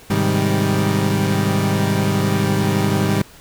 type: chord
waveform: 30% pulse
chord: Ab major seventh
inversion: none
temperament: equal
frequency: 103.83 / 130.81 / 155.56 / 196 Hz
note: Ab2 / C3 / Eb3 / G3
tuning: 0 / 0 / 0 / 0 cents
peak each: -18 / -23 / -19 / -17 dBFS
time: 0.1-3.22 s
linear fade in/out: 5 ms
effects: pink hiss -44 dBFS RMS until 3.4 s